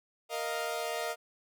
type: chord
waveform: sawtooth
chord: Bb suspended fourth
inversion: none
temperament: equal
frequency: 466.2 / 622.3 / 698.5 Hz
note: Bb4 / Eb5 / F5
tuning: 0 / 0 / 0 cents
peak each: -34 / -33 / -33 dBFS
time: 0.29-1.16 s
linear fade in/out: 50 ms
effects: none